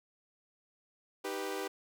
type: chord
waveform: sawtooth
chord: Eb augmented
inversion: none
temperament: equal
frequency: 311.1 / 392 / 493.9 Hz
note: Eb4 / G4 / B4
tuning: 0 / 0 / 0 cents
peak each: -39 / -34 / -37 dBFS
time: 1.24-1.68 s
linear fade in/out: 10 ms
effects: none